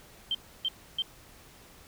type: tone bursts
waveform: sine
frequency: 3136 Hz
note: G7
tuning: in tune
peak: -26 dBFS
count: 3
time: 0.31-1.021 s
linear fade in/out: 2 ms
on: 37 ms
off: 300 ms
effects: pink hiss -54 dBFS RMS until 1.87 s